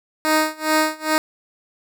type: tone with tremolo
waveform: 10% pulse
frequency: 311.1 Hz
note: D#4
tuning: in tune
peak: -6 dBFS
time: 0.25-1.18 s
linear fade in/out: 0 ms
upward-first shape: sine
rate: 2.4 Hz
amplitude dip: 95%
effects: none